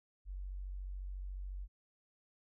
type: tone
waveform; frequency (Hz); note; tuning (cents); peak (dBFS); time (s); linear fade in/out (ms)
sine; 47.03; F#1; +29; -40; 0.25-1.68; 50
effects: none